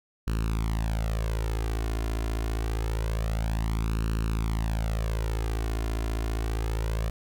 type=tone with flanger; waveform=sawtooth; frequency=55 Hz; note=A1; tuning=in tune; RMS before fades=-28 dBFS; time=0.27-7.1 s; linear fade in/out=5 ms; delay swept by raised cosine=0.71 to 2.91 ms; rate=0.26 Hz; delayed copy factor=+0.75; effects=none